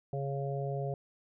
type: harmonic tone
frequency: 138.59 Hz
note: C#3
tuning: in tune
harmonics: 1 / 3 / 4 / 5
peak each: -34 / -39 / -40 / -41 dBFS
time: 0.13-0.94 s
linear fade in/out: 2 ms
effects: none